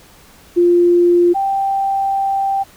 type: tone pair in turn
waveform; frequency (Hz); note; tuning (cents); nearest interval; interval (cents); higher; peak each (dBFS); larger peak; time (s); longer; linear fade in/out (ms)
sine; 349.2 / 783.9; F4 / G5; 0 / 0; octave + major second; 1400; second; -8 / -14; first; 0.56-1.34 / 1.34-2.64; second; 20
effects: pink hiss -45 dBFS RMS until 2.76 s